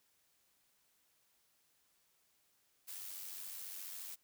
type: noise with amplitude modulation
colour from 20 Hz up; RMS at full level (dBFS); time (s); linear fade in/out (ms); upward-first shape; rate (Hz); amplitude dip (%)
blue; -45; 2.87-4.16; 20; sine; 94.3; 45
effects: white hiss -75 dBFS RMS until 4.23 s